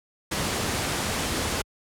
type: low-pass noise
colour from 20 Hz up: pink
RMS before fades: -27 dBFS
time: 0.31-1.62 s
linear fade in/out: 10 ms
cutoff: 11000 Hz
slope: 24 dB/octave
effects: high-pass 60 Hz 12 dB/octave